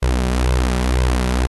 sawtooth tone with flanger, 62.5 Hz, B1, 21 cents sharp, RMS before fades -17 dBFS, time 0.02-1.47 s, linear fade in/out 10 ms, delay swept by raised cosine 1.9 to 5.2 ms, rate 2 Hz, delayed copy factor +0.65, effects AAC 32 kbps

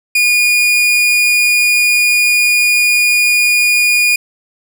40% pulse tone, 2442 Hz, D#7, 33 cents flat, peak -8 dBFS, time 0.15-4.16 s, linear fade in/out 5 ms, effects none

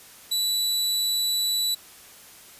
sawtooth tone, 3951 Hz, B7, in tune, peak -19 dBFS, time 0.31-1.75 s, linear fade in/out 10 ms, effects white hiss -48 dBFS RMS until 2.59 s + resampled to 32000 Hz

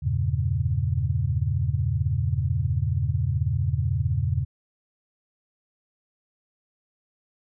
sine chord, E diminished seventh, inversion none, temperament equal, 82.41 / 98 / 116.54 / 138.59 Hz, E2 / G2 / Bb2 / Db3, 0 / 0 / 0 / 0 cents, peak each -27 dBFS, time 0.02-4.45 s, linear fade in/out 20 ms, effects none

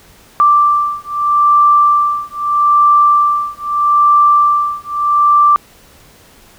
sine beating tone pair, 1174.7 / 1175.49 Hz, D6 / D6, 0 / +1 cents, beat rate 0.79 Hz, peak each -11 dBFS, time 0.4-5.56 s, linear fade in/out 0 ms, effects pink hiss -44 dBFS RMS until 6.58 s

